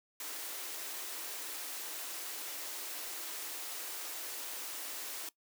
white high-pass noise, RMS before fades -42 dBFS, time 0.2-5.29 s, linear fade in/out 2 ms, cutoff 270 Hz, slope 96 dB/octave, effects noise-tail reverb RT60 0.1 s tail -19 dB re dry

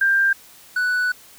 sine / triangle tone pair in turn, 1588 / 1484.4 Hz, G6 / F#6, +22 / +5 cents, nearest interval minor second, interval 117 cents, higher first, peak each -14 / -16 dBFS, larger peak first, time 0.01-0.33 / 0.76-1.12 s, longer second, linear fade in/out 5 ms, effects white hiss -47 dBFS RMS until 1.38 s

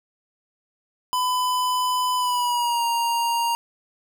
square tone with pitch glide, 1003 to 935.8 Hz, B5 to A#5, +26 to +6 cents, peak -21 dBFS, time 1.13-3.55 s, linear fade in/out 0 ms, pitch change -120 cents, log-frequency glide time 2.16-2.85 s, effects none

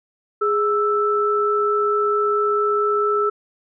sine tone pair together, 415.3 / 1319.8 Hz, G#4 / E6, 0 / +2 cents, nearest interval octave + minor sixth, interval 2002 cents, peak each -19 dBFS, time 0.41-3.3 s, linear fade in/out 10 ms, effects none

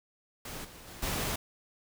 pink noise with level steps, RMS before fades -41 / -50 / -47 / -33 dBFS, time 0.45-1.36 s, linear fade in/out 5 ms, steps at 0.64 / 0.87 / 1.02 s, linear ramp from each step 10 ms, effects none

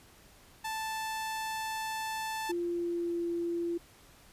sawtooth tone, 880 Hz, A5, in tune, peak -30 dBFS, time 0.64-2.52 s, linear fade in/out 10 ms
sine tone with pitch glide, 346.4 to 341.8 Hz, F4 to F4, -14 to -37 cents, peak -30 dBFS, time 2.49-3.78 s, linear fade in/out 10 ms, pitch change -23 cents, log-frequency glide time 2.61-3.25 s
effects pink hiss -58 dBFS RMS until 4.32 s + resampled to 32000 Hz

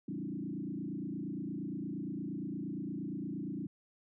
sine tone with frequency modulation, 238.5 Hz, A#3, 40 cents sharp, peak -36 dBFS, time 0.08-3.67 s, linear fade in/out 5 ms, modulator 28.6 Hz, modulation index 2.9, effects none

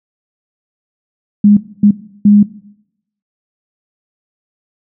sine tone bursts at uneven times, 206.1 Hz, G#3, 13 cents flat, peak -3 dBFS, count 3, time 1.44-1.57 / 1.83-1.91 / 2.25-2.43 s, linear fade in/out 5 ms, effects noise-tail reverb RT60 0.8 s tail -18 dB re dry

